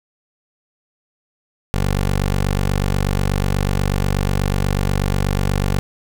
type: tone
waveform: 15% pulse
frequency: 48.21 Hz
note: G1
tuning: 28 cents flat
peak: -10 dBFS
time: 1.74-5.79 s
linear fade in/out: 0 ms
effects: none